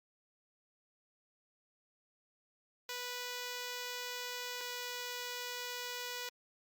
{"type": "tone pair in turn", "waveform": "5% pulse", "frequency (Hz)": [492.3, 490.6], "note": ["B4", "B4"], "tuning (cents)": [-6, -12], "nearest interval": "unison", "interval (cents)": 6, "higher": "first", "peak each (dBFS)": -28, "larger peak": "neither", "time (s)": [[2.89, 4.61], [4.61, 6.29]], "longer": "first", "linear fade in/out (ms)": 2, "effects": ["Opus 48 kbps"]}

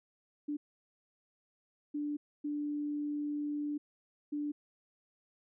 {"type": "tone bursts at uneven times", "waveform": "sine", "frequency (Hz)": 294, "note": "D4", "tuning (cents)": 2, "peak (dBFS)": -33, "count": 4, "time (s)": [[0.48, 0.57], [1.94, 2.17], [2.44, 3.78], [4.32, 4.52]], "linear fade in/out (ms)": 10, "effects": []}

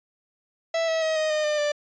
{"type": "tone with pitch steps", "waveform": "45% pulse", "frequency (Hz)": [659.3, 647.2, 635.4, 623.7, 612.3, 601.1, 590.1], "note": ["E5", "E5", "D#5", "D#5", "D#5", "D5", "D5"], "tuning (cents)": [0, -32, 36, 4, -28, 40, 8], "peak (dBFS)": -22, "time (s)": [0.74, 1.72], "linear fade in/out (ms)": 5, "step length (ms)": 140, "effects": ["resampled to 16000 Hz"]}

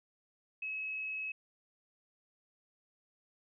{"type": "tone", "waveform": "sine", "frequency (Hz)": 2571, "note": "E7", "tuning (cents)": -44, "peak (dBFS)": -36, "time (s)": [0.62, 1.32], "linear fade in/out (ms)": 5, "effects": []}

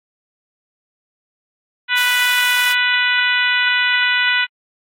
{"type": "harmonic tone", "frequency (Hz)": 493.9, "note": "B4", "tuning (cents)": 0, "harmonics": [2, 3, 4, 5, 6, 7, 8], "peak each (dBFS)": [-27, -18, -19, -21, -22, -25, -30], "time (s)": [1.88, 4.47], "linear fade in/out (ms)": 50}
{"type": "high-pass noise", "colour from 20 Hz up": "white", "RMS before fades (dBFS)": -26, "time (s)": [1.96, 2.74], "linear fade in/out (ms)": 20, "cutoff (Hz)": 870, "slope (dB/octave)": 12}
{"effects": ["AAC 48 kbps"]}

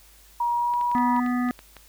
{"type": "tone with pitch glide", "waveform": "sine", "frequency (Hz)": [952, 965.8], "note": ["A#5", "B5"], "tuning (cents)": [36, -39], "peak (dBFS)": -21, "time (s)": [0.4, 1.2], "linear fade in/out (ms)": 5, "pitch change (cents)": 25, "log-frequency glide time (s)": [0.55, 0.78]}
{"type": "clicks", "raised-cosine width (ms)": 0.3, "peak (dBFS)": -26, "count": 9, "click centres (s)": [0.738, 0.812, 0.915, 0.982, 1.164, 1.263, 1.488, 1.591, 1.767]}
{"type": "harmonic tone", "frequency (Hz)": 246.9, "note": "B3", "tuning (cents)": 0, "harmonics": [1, 3, 5, 7, 8], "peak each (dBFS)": [-22, -34, -33, -38, -39], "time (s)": [0.95, 1.51], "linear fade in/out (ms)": 0}
{"effects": ["added 50 Hz sine -54 dBFS peak until 1.88 s", "white hiss -54 dBFS RMS until 1.88 s"]}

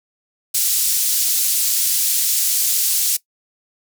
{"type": "band-pass noise", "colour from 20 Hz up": "white", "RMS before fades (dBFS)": -18, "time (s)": [0.54, 3.17], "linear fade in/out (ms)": 10, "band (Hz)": [5000, 16000], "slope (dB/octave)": 12, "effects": ["noise-tail reverb RT60 0.1 s tail -19 dB re dry"]}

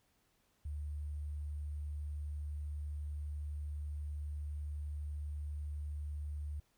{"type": "tone with sample-and-hold", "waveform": "sine", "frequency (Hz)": 74, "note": "D2", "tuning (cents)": 14, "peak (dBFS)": -38, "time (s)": [0.65, 6.6], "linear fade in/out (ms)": 5, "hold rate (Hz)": 8820, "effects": ["pink hiss -75 dBFS RMS until 6.77 s"]}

